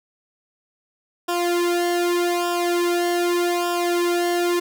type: tone with flanger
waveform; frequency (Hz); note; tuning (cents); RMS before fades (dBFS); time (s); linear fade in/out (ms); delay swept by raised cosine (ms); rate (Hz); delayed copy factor
sawtooth; 349.2; F4; 0; -21; 1.28-4.6; 10; 0.47 to 2.07; 0.83; -0.9
effects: none